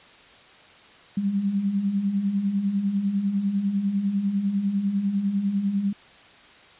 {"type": "beating tone pair", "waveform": "sine", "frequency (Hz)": [191.1, 201.1], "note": ["G3", "G3"], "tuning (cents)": [-44, 44], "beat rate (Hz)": 10, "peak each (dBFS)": [-30, -22], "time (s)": [1.17, 5.93], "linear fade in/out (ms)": 5, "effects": ["white hiss -50 dBFS RMS until 6.79 s", "resampled to 8000 Hz"]}